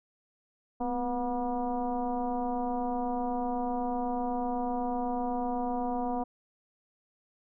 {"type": "tone with frequency modulation", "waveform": "sine", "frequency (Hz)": 490, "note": "B4", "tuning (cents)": -14, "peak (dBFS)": -28, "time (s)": [0.8, 6.24], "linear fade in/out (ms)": 10, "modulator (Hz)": 238, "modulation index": 1.8, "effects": []}